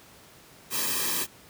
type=noise with comb filter; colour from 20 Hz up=white; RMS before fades=-28 dBFS; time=0.7-1.27 s; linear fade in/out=50 ms; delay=1.4 ms; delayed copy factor=-0.9; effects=pink hiss -52 dBFS RMS until 1.49 s + high-pass 80 Hz 12 dB/octave